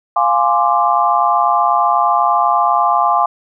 sine chord, D half-diminished seventh, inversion first, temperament equal, 698.5 / 830.6 / 1046.5 / 1174.7 Hz, F5 / Ab5 / C6 / D6, 0 / 0 / 0 / 0 cents, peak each -16 dBFS, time 0.16-3.26 s, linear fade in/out 5 ms, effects none

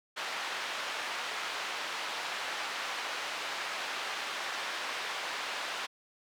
pink band-pass noise, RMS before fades -37 dBFS, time 0.16-5.87 s, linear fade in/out 20 ms, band 880 to 4000 Hz, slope 12 dB/octave, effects none

